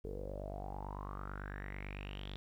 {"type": "tone with low-pass filter sweep", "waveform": "sawtooth", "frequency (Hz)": 49, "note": "G1", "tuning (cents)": 0, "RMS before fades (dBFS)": -44, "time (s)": [0.04, 2.36], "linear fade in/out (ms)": 0, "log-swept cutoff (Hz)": [430, 3600], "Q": 8.1, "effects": ["12-bit"]}